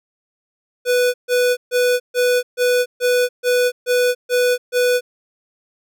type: tone bursts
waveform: square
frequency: 493.9 Hz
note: B4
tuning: in tune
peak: -14 dBFS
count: 10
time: 0.85-5.01 s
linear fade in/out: 50 ms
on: 290 ms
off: 140 ms
effects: none